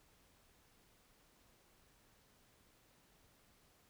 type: silence
effects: pink hiss -70 dBFS RMS until 3.89 s